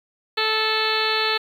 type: harmonic tone with a mistuned harmonic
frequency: 437.5 Hz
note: A4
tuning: 10 cents flat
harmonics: 1 / 2 / 3 / 4 / 5 / 6 / 7 / 8 / 9 / 10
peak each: -27 / -29 / -27 / -27 / -31 / -28 / -32 / -29 / -29 / -27 dBFS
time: 0.37-1.38 s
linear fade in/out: 10 ms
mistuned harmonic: 10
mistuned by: -15 cents
effects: 8-bit